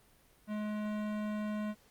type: tone with hard clipping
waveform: sine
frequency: 211.4 Hz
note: G#3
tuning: 31 cents sharp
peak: -36 dBFS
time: 0.47-1.75 s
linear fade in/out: 50 ms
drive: 18 dB
effects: pink hiss -65 dBFS RMS until 1.9 s + Opus 32 kbps